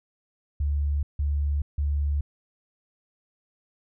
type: tone bursts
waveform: sine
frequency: 72.3 Hz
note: D2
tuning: 27 cents flat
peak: -22 dBFS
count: 3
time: 0.6-2.21 s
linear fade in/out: 5 ms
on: 430 ms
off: 160 ms
effects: none